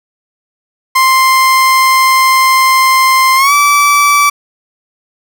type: tone with pitch glide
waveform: 30% pulse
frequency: 1048 to 1156.1 Hz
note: C6 to D6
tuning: +2 to -28 cents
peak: -3 dBFS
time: 0.95-4.3 s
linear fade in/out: 10 ms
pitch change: +170 cents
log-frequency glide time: 3.36-3.53 s
effects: none